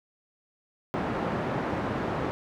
pink band-pass noise, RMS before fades -30 dBFS, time 0.94-2.31 s, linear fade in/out 0 ms, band 130 to 1300 Hz, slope 12 dB/octave, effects none

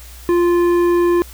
sine tone with tanh clipping, 348 Hz, F4, 6 cents flat, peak -13 dBFS, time 0.29-1.22 s, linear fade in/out 0 ms, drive 11 dB, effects added 60 Hz sine -36 dBFS peak until 1.33 s + white hiss -41 dBFS RMS until 1.33 s

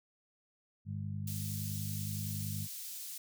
harmonic tone, 50.7 Hz, G#1, 41 cents flat, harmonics 2 / 3 / 4, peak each -38 / -42 / -44 dBFS, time 0.85-2.68 s, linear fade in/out 50 ms
white high-pass noise, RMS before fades -44 dBFS, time 1.27-3.18 s, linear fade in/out 5 ms, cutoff 4200 Hz, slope 12 dB/octave
effects none

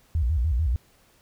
sine tone with vibrato, 69.3 Hz, C#2, in tune, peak -20 dBFS, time 0.15-0.76 s, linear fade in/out 0 ms, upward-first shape square, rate 6.8 Hz, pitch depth 260 cents each way, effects pink hiss -60 dBFS RMS until 1.21 s

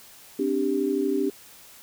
sine chord, C suspended second, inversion none, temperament just, 261.6 / 294.3 / 392.4 Hz, C4 / D4 / G4, 0 / +4 / +2 cents, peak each -28 / -26 / -25 dBFS, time 0.39-1.3 s, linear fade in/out 5 ms, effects white hiss -49 dBFS RMS until 1.82 s

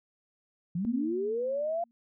sine linear sweep, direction up, 162.3 to 698.5 Hz, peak -28 dBFS, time 0.75-1.84 s, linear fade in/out 5 ms
sine tone with exponential decay, 233.1 Hz, A#3, in tune, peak -26 dBFS, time 0.85-1.91 s, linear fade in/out 0 ms, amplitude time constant 230 ms
effects none

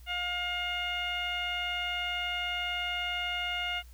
15% pulse tone with low-pass filter, 711 Hz, F5, 31 cents sharp, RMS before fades -33 dBFS, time 0.06-3.83 s, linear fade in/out 50 ms, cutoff 2800 Hz, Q 3.4, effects added 60 Hz sine -48 dBFS peak until 3.93 s + white hiss -62 dBFS RMS until 3.93 s

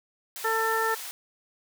white high-pass noise, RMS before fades -38 dBFS, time 0.36-1.11 s, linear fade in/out 0 ms, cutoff 700 Hz, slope 12 dB/octave
harmonic tone, 447 Hz, A4, 27 cents sharp, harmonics 1 / 2 / 3 / 4, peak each -29 / -29 / -29 / -29 dBFS, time 0.44-0.95 s, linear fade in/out 10 ms
effects none

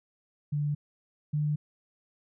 sine tone pair in turn, 146.83 / 149.4 Hz, D3 / D3, 0 / +30 cents, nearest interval unison, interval 30 cents, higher second, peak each -26 / -25 dBFS, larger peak second, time 0.52-0.75 / 1.33-1.56 s, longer neither, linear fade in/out 10 ms, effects none

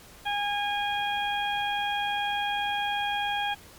harmonic tone, 818 Hz, G#5, 26 cents flat, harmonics 1 / 2 / 3 / 4, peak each -28 / -33 / -35 / -33 dBFS, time 0.25-3.55 s, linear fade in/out 20 ms, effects pink hiss -50 dBFS RMS until 3.78 s + MP3 96 kbps

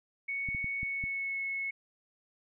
sine tone with pitch glide, 2221 to 2192 Hz, C#7 to C#7, +3 to -20 cents, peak -32 dBFS, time 0.28-1.71 s, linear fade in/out 10 ms, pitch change -23 cents, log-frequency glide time 0.78-1.41 s
clicks, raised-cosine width 5 ms, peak -28 dBFS, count 5, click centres 0.488 / 0.548 / 0.644 / 0.831 / 1.039 s
effects none

